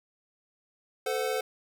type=chord; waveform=square; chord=F# diminished; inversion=first; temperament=equal with one note detuned; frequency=440 / 514 / 740 Hz; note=A4 / C5 / F#5; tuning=0 / -31 / 0 cents; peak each=-32 / -32 / -36 dBFS; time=1.06-1.41 s; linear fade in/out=5 ms; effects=none